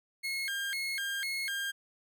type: tone with vibrato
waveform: 30% pulse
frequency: 1864.7 Hz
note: A#6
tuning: in tune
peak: -30 dBFS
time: 0.23-1.72 s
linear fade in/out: 20 ms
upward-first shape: square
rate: 2 Hz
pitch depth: 260 cents each way
effects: none